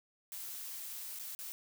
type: noise with dropouts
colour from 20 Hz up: blue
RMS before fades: -44 dBFS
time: 0.32-1.52 s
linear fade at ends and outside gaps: 0 ms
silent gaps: 1.189-1.196 / 1.349-1.39 s
effects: none